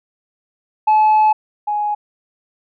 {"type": "tone pair in turn", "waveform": "sine", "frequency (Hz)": [860, 835], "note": ["A5", "G#5"], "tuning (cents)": [-40, 9], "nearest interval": "minor second", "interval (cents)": 51, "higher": "first", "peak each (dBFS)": [-7, -16], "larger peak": "first", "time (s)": [[0.87, 1.33], [1.67, 1.95]], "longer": "first", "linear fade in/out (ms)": 10, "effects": ["tanh soft clip ceiling -8 dBFS"]}